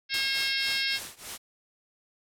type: harmonic tone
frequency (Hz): 540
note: C#5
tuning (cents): -45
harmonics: 3 / 4 / 5 / 6 / 7 / 8 / 9 / 10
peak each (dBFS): -34 / -33 / -34 / -35 / -34 / -35 / -35 / -35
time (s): 0.09-1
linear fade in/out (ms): 50
type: noise with exponential decay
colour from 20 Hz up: white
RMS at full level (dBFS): -34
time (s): 0.14-0.79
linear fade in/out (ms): 1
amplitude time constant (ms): 140
type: noise with tremolo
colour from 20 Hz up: white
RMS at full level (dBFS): -36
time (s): 0.33-1.38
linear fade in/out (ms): 20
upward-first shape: triangle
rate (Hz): 3.3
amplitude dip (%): 95
effects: low-pass 12000 Hz 12 dB/octave